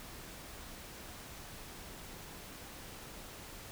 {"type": "silence", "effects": ["pink hiss -49 dBFS RMS until 3.71 s"]}